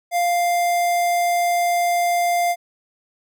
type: tone with notch filter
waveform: square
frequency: 698.5 Hz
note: F5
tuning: in tune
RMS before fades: -19 dBFS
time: 0.11-2.56 s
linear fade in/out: 50 ms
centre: 3900 Hz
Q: 1.9
effects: none